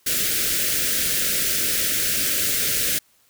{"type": "band-stop noise", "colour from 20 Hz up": "white", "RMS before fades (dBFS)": -22, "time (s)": [0.06, 2.99], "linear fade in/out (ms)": 10, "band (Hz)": [590, 1400], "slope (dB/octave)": 48, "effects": ["white hiss -60 dBFS RMS until 3.29 s"]}